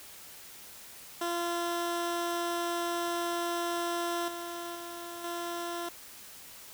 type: tone with level steps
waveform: 15% pulse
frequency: 343.9 Hz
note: F4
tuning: 27 cents flat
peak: -24 / -31 / -34 / -28 dBFS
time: 1.21-5.89 s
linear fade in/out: 5 ms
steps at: 4.28 / 4.75 / 5.24 s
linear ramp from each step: 2 ms
effects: white hiss -49 dBFS RMS until 6.73 s